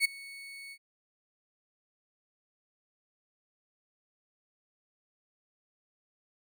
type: tone with ADSR envelope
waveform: 35% pulse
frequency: 2217 Hz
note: C#7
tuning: in tune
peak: -19 dBFS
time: 0-0.78 s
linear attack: 49 ms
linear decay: 10 ms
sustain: -23 dB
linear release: 60 ms
effects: none